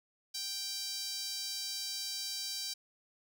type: tone with high-pass filter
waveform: sawtooth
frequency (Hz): 784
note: G5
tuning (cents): 0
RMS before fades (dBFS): -39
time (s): 0.34-2.74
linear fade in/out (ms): 10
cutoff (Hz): 4700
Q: 3.1
effects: none